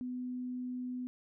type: tone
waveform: sine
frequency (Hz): 250.3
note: B3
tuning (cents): +23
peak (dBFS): -36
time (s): 0.01-1.07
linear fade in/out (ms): 0
effects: none